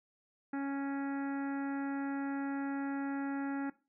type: harmonic tone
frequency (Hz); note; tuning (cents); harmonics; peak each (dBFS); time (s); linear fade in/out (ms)
277.2; C#4; 0; 1 / 2 / 3 / 4 / 5 / 6 / 7 / 8 / 9; -34 / -50 / -44 / -57 / -47 / -49 / -54 / -63 / -63; 0.53-3.7; 5
effects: noise-tail reverb RT60 0.3 s tail -18 dB re dry